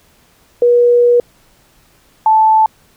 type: tone pair in turn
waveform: sine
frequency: 482.2 / 875.7 Hz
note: B4 / A5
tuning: -41 / -8 cents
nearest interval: minor seventh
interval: 1033 cents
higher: second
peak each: -6 dBFS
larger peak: neither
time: 0.62-1.2 / 2.26-2.66 s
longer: first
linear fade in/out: 2 ms
effects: pink hiss -51 dBFS RMS until 2.96 s